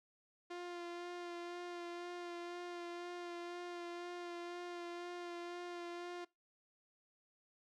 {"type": "tone with vibrato", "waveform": "sawtooth", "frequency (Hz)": 349.2, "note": "F4", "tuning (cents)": 0, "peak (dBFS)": -40, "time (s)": [0.5, 6.25], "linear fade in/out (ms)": 10, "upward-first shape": "sine", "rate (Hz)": 2, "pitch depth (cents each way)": 18, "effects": ["noise-tail reverb RT60 0.2 s tail -21 dB re dry", "low-pass 5000 Hz 12 dB/octave"]}